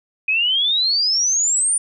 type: exponential sweep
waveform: sine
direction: up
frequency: 2489 to 9397 Hz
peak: -15 dBFS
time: 0.28-1.78 s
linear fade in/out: 5 ms
effects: none